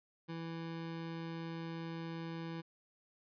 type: tone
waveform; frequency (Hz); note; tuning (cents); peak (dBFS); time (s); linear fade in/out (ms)
25% pulse; 165.2; E3; +4; -37; 0.28-2.62; 20
effects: resampled to 11025 Hz